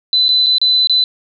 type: tone with dropouts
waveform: sine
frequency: 4013 Hz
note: B7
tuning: 27 cents sharp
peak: -9 dBFS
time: 0.13-1.04 s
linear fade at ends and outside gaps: 1 ms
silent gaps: 0.283-0.29 / 0.462-0.467 / 0.583-0.615 / 0.872-0.896 s
effects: none